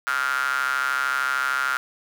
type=tone with high-pass filter; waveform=square; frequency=66.6 Hz; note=C2; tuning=31 cents sharp; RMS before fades=-24 dBFS; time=0.07-1.77 s; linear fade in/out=0 ms; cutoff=1400 Hz; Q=9.5; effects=none